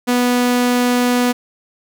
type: tone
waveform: sawtooth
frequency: 245.8 Hz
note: B3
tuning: 8 cents flat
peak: -9 dBFS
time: 0.07-1.33 s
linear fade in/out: 20 ms
effects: none